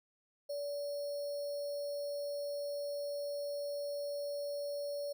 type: tone with sample-and-hold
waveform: sine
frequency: 574 Hz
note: D5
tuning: 40 cents flat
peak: -36 dBFS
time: 0.49-5.13 s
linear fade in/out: 10 ms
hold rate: 4900 Hz
effects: none